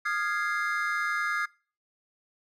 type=chord; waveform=triangle; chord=F minor seventh; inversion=third; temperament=equal with one note detuned; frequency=1227.4 / 1396.9 / 1661.2 / 2093 Hz; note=Eb6 / F6 / Ab6 / C7; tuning=-24 / 0 / 0 / 0 cents; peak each=-30 / -31 / -29 / -32 dBFS; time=0.05-1.46 s; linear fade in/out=10 ms; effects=noise-tail reverb RT60 0.4 s tail -24 dB re dry